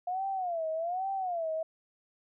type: tone with vibrato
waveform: sine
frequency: 704 Hz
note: F5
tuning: 14 cents sharp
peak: -30 dBFS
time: 0.07-1.63 s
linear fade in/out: 5 ms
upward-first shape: sine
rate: 1.2 Hz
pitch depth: 180 cents each way
effects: none